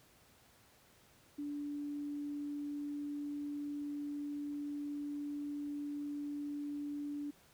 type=tone; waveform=sine; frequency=290.4 Hz; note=D4; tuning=19 cents flat; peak=-38 dBFS; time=1.38-7.31 s; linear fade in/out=10 ms; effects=pink hiss -65 dBFS RMS until 7.53 s + high-pass 60 Hz 12 dB/octave